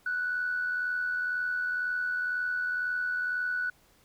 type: tone with amplitude modulation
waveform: sine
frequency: 1480 Hz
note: F#6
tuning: in tune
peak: -25 dBFS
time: 0.06-3.7 s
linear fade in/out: 5 ms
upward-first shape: sine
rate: 82 Hz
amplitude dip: 45%
effects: tanh soft clip ceiling -22 dBFS + pink hiss -63 dBFS RMS until 4.04 s